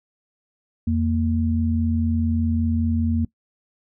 sine tone pair together, 85.3 / 231 Hz, F2 / A#3, -40 / -16 cents, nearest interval octave + perfect fourth, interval 1724 cents, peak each -21 dBFS, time 0.87-3.25 s, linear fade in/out 5 ms, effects noise-tail reverb RT60 0.1 s tail -21 dB re dry

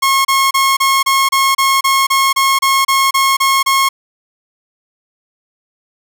sawtooth tone bursts, 1084 Hz, C#6, 39 cents flat, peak -6 dBFS, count 15, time 0.02-3.89 s, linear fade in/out 10 ms, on 230 ms, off 30 ms, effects none

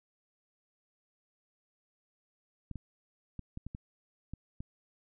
clicks, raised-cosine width 5 ms, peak -28 dBFS, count 8, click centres 2.713 / 2.757 / 3.393 / 3.574 / 3.666 / 3.749 / 4.336 / 4.605 s, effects none

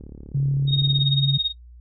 click train, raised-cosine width 3 ms, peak -27 dBFS, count 37, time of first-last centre 0.01-1.016 s, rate 35.8 Hz
sine tone with vibrato, 138.59 Hz, C#3, in tune, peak -18 dBFS, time 0.34-1.38 s, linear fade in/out 10 ms, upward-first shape sine, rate 13 Hz, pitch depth 12 cents each way
sine tone with tremolo, 3729 Hz, A#7, in tune, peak -17 dBFS, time 0.67-1.53 s, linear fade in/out 50 ms, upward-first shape sine, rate 18 Hz, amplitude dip 85%
effects noise-tail reverb RT60 0.1 s tail -24 dB re dry + added 60 Hz sine -42 dBFS peak until 1.8 s

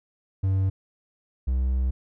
triangle tone pair in turn, 95.8 / 64.09 Hz, G2 / C2, -39 / -35 cents, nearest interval perfect fifth, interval 696 cents, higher first, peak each -18 / -19 dBFS, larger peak first, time 0.43-0.7 / 1.47-1.91 s, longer second, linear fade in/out 10 ms, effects none

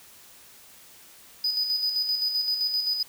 triangle tone with tremolo, 4978 Hz, D#8, in tune, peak -21 dBFS, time 1.44-3.03 s, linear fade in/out 5 ms, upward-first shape square, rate 7.7 Hz, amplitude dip 45%, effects white hiss -51 dBFS RMS until 3.08 s

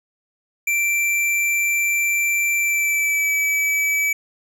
square tone with pitch glide, 2348 to 2296 Hz, D7 to D7, -1 to -40 cents, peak -18 dBFS, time 0.67-4.13 s, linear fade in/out 5 ms, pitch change -39 cents, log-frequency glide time 2.58-3.31 s, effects none

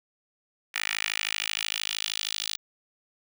10% pulse tone with high-pass filter sweep, 53 Hz, G#1, 36 cents sharp, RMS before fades -31 dBFS, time 0.74-2.57 s, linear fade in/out 10 ms, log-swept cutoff 2100 to 3800 Hz, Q 2.3, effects none

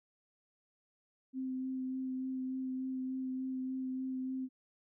sine tone with vibrato, 260 Hz, C4, 11 cents flat, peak -35 dBFS, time 1.33-4.49 s, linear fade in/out 50 ms, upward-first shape sine, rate 3.4 Hz, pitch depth 12 cents each way, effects none

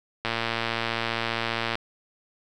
click train, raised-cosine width 0.3 ms, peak -10 dBFS, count 174, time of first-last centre 0.25-1.754 s, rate 115 Hz, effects none

